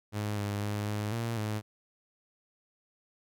sawtooth tone with pitch steps, 104.7 / 102.2 / 103.9 / 104.9 / 115.7 / 106.8 Hz, G#2 / G#2 / G#2 / G#2 / A#2 / G#2, +15 / -27 / +1 / +18 / -13 / +49 cents, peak -27 dBFS, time 0.12-1.62 s, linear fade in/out 50 ms, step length 250 ms, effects none

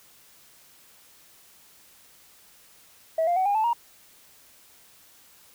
sine tone with pitch steps, 647 / 697.5 / 751.8 / 810.5 / 873.7 / 941.8 Hz, E5 / F5 / F#5 / G#5 / A5 / A#5, -32 / -2 / +27 / -42 / -12 / +18 cents, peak -19 dBFS, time 3.18-3.732 s, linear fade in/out 5 ms, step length 92 ms, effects tanh soft clip ceiling -17 dBFS + white hiss -55 dBFS RMS until 5.54 s

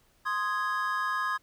triangle chord, Ab major, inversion first, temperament equal, 1046.5 / 1244.5 / 1661.2 Hz, C6 / Eb6 / Ab6, 0 / 0 / 0 cents, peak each -30 dBFS, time 0.25-1.38 s, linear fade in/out 20 ms, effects pink hiss -66 dBFS RMS until 1.42 s

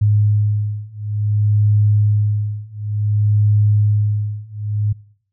sine beating tone pair, 104.4 / 104.96 Hz, G#2 / G#2, +10 / +19 cents, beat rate 0.56 Hz, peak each -17 / -16 dBFS, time 0.01-4.93 s, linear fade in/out 10 ms, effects noise-tail reverb RT60 0.6 s tail -22 dB re dry

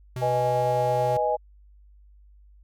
square tone, 126.3 Hz, B2, 39 cents sharp, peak -30 dBFS, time 0.16-1.17 s, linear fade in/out 2 ms
sine chord, G# minor, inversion first, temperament equal, 493.9 / 622.3 / 830.6 Hz, B4 / D#5 / G#5, 0 / 0 / 0 cents, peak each -27 / -25 / -25 dBFS, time 0.21-1.37 s, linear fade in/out 20 ms
effects added 50 Hz sine -50 dBFS peak until 2.63 s

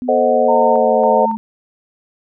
sine linear sweep, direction down, 250.9 to 216.3 Hz, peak -21 dBFS, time 0.02-1.37 s, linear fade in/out 0 ms
sine chord, A diminished seventh, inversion none, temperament equal, 440 / 523.3 / 622.3 / 740 Hz, A4 / C5 / Eb5 / Gb5, 0 / 0 / 0 / 0 cents, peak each -18 / -15 / -16 / -17 dBFS, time 0.08-1.26 s, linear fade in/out 10 ms
sine tone with tremolo, 909 Hz, A#5, 44 cents flat, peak -15 dBFS, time 0.48-1.36 s, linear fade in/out 10 ms, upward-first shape square, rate 1.8 Hz, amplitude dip 55%
effects none

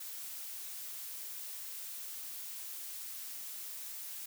blue noise, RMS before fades -44 dBFS, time 0-4.26 s, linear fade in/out 5 ms, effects none

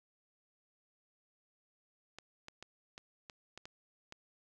clicks, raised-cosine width 0.2 ms, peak -30 dBFS, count 8, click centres 2.186 / 2.484 / 2.626 / 2.979 / 3.298 / 3.576 / 3.655 / 4.124 s, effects none

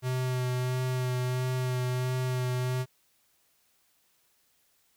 square tone with vibrato, 126.9 Hz, B2, 47 cents sharp, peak -28 dBFS, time 0.02-2.86 s, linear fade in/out 50 ms, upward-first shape sine, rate 1.5 Hz, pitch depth 16 cents each way, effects white hiss -69 dBFS RMS until 4.96 s

